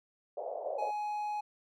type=band-pass noise; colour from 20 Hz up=pink; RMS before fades=-38 dBFS; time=0.37-0.91 s; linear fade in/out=5 ms; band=510 to 710 Hz; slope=48 dB/octave
type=tone; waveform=triangle; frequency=838 Hz; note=G#5; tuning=15 cents sharp; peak=-31 dBFS; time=0.78-1.41 s; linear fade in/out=10 ms
effects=none